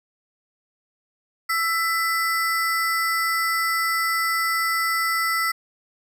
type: ring-modulated tone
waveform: square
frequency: 1661.2 Hz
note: G#6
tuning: in tune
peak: -18 dBFS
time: 1.49-5.52 s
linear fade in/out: 10 ms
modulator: 335 Hz
effects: none